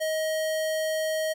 square tone, 630 Hz, D#5, 21 cents sharp, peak -26 dBFS, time 0-1.34 s, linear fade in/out 20 ms, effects none

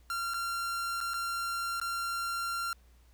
45% pulse tone with dropouts, 1378 Hz, F6, 24 cents flat, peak -32 dBFS, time 0.1-2.73 s, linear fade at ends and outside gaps 1 ms, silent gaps 0.337-0.342 / 1.005-1.011 / 1.136-1.141 / 1.8-1.814 s, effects added 60 Hz sine -57 dBFS peak until 3.13 s + pink hiss -68 dBFS RMS until 3.13 s

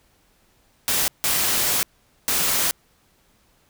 white noise bursts at uneven times, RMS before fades -21 dBFS, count 3, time 0.88-1.08 / 1.24-1.83 / 2.28-2.71 s, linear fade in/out 0 ms, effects pink hiss -61 dBFS RMS until 3.69 s

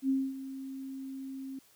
sine tone with ADSR envelope, 267.8 Hz, C4, 40 cents sharp, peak -24 dBFS, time 0.02-1.59 s, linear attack 72 ms, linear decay 240 ms, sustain -14 dB, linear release 4 ms, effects white hiss -63 dBFS RMS until 1.75 s

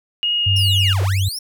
sine tone with vibrato, 2858 Hz, F7, 39 cents sharp, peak -16 dBFS, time 0.23-0.93 s, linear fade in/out 0 ms, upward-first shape sine, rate 2.5 Hz, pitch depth 10 cents each way
sine tone with pitch glide, 98 to 96.59 Hz, G2 to G2, 0 to -25 cents, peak -15 dBFS, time 0.46-1.29 s, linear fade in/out 10 ms, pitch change -25 cents, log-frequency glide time 0.61-0.96 s
sawtooth linear two-way sweep, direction down then up, 5588 to 320 to 5588 Hz, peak -22 dBFS, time 0.56-1.39 s, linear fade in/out 5 ms, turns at 1.02 s
effects none

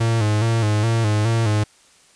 45% pulse tone with vibrato, 110 Hz, A2, in tune, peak -16 dBFS, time 0-1.64 s, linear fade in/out 10 ms, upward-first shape square, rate 2.4 Hz, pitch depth 67 cents each way, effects white hiss -53 dBFS RMS until 2.15 s + resampled to 22050 Hz

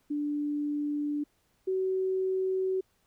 sine tone pair in turn, 293.4 / 377 Hz, D4 / F#4, -2 / +32 cents, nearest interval major third, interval 434 cents, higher second, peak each -28 / -26 dBFS, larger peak second, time 0.1-1.24 / 1.67-2.81 s, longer neither, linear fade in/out 10 ms, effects pink hiss -71 dBFS RMS until 3.06 s

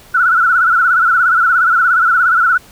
sine tone with vibrato, 1406 Hz, F6, 11 cents sharp, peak -8 dBFS, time 0.14-2.58 s, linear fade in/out 10 ms, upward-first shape sine, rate 17 Hz, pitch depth 110 cents each way, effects pink hiss -42 dBFS RMS until 2.71 s

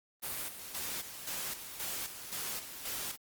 white noise with tremolo, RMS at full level -38 dBFS, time 0.22-3.17 s, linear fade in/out 20 ms, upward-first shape square, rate 1.9 Hz, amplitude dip 60%, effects Opus 32 kbps

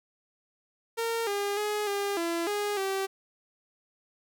sawtooth tone with pitch steps, 459.3 / 404.5 / 419.4 / 402.4 / 337.5 / 412.5 / 387.2 Hz, A#4 / G#4 / G#4 / G4 / E4 / G#4 / G4, -26 / -46 / +17 / +45 / +41 / -12 / -21 cents, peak -24 dBFS, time 0.97-3.07 s, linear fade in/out 20 ms, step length 300 ms, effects none

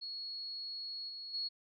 sine tone with level steps, 4338 Hz, C#8, 38 cents flat, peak -40 / -43 / -35 dBFS, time 0.01-1.49 s, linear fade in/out 20 ms, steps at 1.08 / 1.33 s, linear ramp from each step 20 ms, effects none

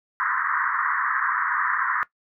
pink band-pass noise, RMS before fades -24 dBFS, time 0.2-2.03 s, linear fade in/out 0 ms, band 1000 to 1900 Hz, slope 96 dB/octave, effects noise-tail reverb RT60 0.1 s tail -18 dB re dry

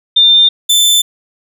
sine / sawtooth tone pair in turn, 3602 / 3536 Hz, A7 / A7, +40 / +8 cents, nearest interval unison, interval 32 cents, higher first, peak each -4 dBFS, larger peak neither, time 0.16-0.49 / 0.69-1.02 s, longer neither, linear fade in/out 10 ms, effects none

